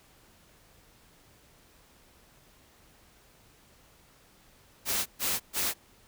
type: noise bursts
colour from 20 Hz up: white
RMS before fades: -29 dBFS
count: 3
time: 4.85-5.74 s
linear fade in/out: 50 ms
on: 210 ms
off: 130 ms
effects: pink hiss -60 dBFS RMS until 6.07 s